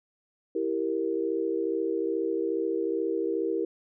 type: chord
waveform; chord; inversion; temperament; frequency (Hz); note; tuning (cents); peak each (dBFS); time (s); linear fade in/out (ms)
sine; E diminished; none; equal; 329.6 / 392 / 466.2; E4 / G4 / Bb4; 0 / 0 / 0; -30; 0.55-3.65; 5
effects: none